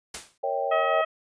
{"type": "noise with exponential decay", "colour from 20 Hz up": "white", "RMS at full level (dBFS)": -31, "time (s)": [0.14, 0.38], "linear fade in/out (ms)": 5, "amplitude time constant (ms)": 52}
{"type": "chord", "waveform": "sine", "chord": "A# diminished seventh", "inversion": "none", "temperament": "equal with one note detuned", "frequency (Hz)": [466.2, 554.4, 642.3, 784], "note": ["A#4", "C#5", "E5", "G5"], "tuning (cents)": [0, 0, -45, 0], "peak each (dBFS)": [-33, -28, -33, -29], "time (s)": [0.43, 1.02], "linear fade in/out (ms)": 10}
{"type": "harmonic tone", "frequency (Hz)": 638, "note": "D#5", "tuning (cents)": 43, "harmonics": [1, 2, 3, 4, 5], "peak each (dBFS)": [-25, -26, -32, -36, -40], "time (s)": [0.71, 1.05], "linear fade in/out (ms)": 10}
{"effects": ["resampled to 22050 Hz"]}